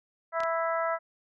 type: harmonic tone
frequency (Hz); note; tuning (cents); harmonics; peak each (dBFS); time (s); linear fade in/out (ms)
330; E4; +2; 2 / 3 / 4 / 5 / 6; -29 / -34 / -31 / -39 / -39; 0.32-0.99; 50
type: clicks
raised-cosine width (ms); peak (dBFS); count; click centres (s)
0.2; -22; 2; 0.404 / 0.435
effects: none